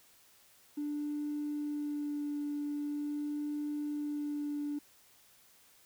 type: tone with vibrato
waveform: triangle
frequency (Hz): 293.7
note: D4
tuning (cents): 0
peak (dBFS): -30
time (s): 0.77-4.79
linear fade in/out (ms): 10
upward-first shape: sine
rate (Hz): 0.43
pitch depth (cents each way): 11
effects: tanh soft clip ceiling -31 dBFS + white hiss -63 dBFS RMS until 5.85 s